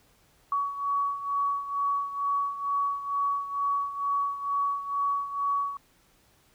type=beating tone pair; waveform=sine; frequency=1127 / 1129.2 Hz; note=C#6 / C#6; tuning=+28 / +32 cents; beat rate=2.2 Hz; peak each=-27 / -32 dBFS; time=0.52-5.77 s; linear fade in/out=2 ms; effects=pink hiss -63 dBFS RMS until 6.54 s